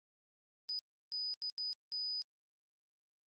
sine tone bursts at uneven times, 4978 Hz, D#8, in tune, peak -36 dBFS, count 5, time 0.69-0.79 / 1.12-1.34 / 1.42-1.5 / 1.58-1.73 / 1.92-2.22 s, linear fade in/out 0 ms, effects Opus 24 kbps

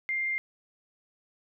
sine tone, 2105 Hz, C7, 10 cents sharp, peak -27 dBFS, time 0.09-0.38 s, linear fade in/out 0 ms, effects none

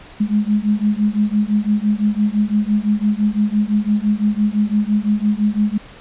sine beating tone pair, 206.4 / 212.3 Hz, G#3 / G#3, -10 / +38 cents, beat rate 5.9 Hz, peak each -17 dBFS, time 0.2-5.78 s, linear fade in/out 10 ms, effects pink hiss -41 dBFS RMS until 6 s + resampled to 8000 Hz

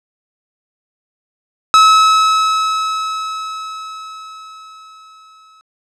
45% pulse tone with exponential decay, 1292 Hz, E6, 35 cents flat, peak -4 dBFS, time 1.74-5.61 s, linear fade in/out 0 ms, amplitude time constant 840 ms, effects low-pass 6000 Hz 12 dB/octave

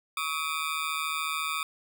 20% pulse ring-modulated tone, 1199 Hz, D6, 36 cents sharp, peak -21 dBFS, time 0.17-1.63 s, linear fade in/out 2 ms, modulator 77 Hz, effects none

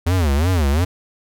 square tone with vibrato, 80.1 Hz, E2, 49 cents flat, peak -15 dBFS, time 0.06-0.85 s, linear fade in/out 10 ms, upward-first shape sine, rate 2.8 Hz, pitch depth 270 cents each way, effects none

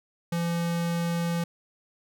square tone, 170 Hz, F3, 46 cents flat, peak -26 dBFS, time 0.32-1.44 s, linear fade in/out 5 ms, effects none

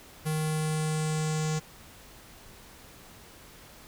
square tone with low-pass filter sweep, 155.6 Hz, D#3, in tune, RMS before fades -29 dBFS, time 0.25-1.6 s, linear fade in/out 20 ms, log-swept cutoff 11000 to 7000 Hz, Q 4, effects pink hiss -51 dBFS RMS until 3.87 s

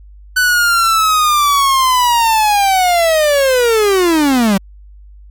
45% pulse linear sweep, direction down, 1504 to 186.5 Hz, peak -9 dBFS, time 0.36-4.58 s, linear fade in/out 10 ms, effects added 50 Hz sine -35 dBFS peak until 5.3 s + MP3 96 kbps

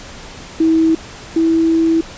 sine tone pair in turn, 323.2 / 327 Hz, E4 / E4, -34 / -14 cents, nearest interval unison, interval 20 cents, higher second, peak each -9 / -10 dBFS, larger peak first, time 0.6-0.95 / 1.36-2.01 s, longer second, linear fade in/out 5 ms, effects pink hiss -34 dBFS RMS until 2.17 s + resampled to 16000 Hz

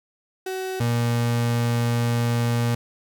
35% pulse tone pair in turn, 376.2 / 118.5 Hz, F#4 / A#2, +29 / +29 cents, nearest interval octave + minor sixth, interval 2000 cents, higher first, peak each -25 / -18 dBFS, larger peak second, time 0.46-0.8 / 0.8-2.75 s, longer second, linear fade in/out 5 ms, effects none

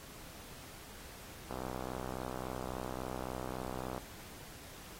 click train, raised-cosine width 1 ms, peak -26 dBFS, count 158, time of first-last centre 1.51-3.979 s, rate 63.6 Hz, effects pink hiss -52 dBFS RMS until 4.99 s + AAC 48 kbps

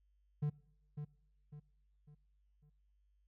triangle tone with echo, 148 Hz, D3, 14 cents sharp, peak -30 dBFS, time 0.42-0.5 s, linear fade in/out 10 ms, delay 550 ms, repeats 4, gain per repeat -8 dB, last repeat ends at 2.7 s, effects noise-tail reverb RT60 0.9 s tail -24 dB re dry + added 50 Hz sine -70 dBFS peak until 3.27 s

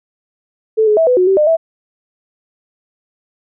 sine tone with pitch steps, 439.1 / 423.6 / 651 / 499.8 / 365.4 / 385.3 / 604 / 654 Hz, A4 / G#4 / E5 / B4 / F#4 / G4 / D5 / E5, -4 / +34 / -22 / +21 / -22 / -30 / +48 / -14 cents, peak -8 dBFS, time 0.77-1.57 s, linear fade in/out 20 ms, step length 100 ms, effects none

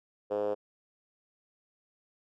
5% pulse tone with band-pass filter, 103.83 Hz, G#2, in tune, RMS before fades -31 dBFS, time 0.3-0.55 s, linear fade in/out 20 ms, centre 480 Hz, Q 6.4, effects none

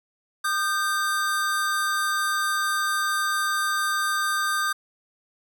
square tone pair together, 1216 / 1562.8 Hz, D#6 / G6, -40 / -6 cents, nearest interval major third, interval 434 cents, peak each -26 dBFS, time 0.44-4.73 s, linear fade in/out 10 ms, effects none

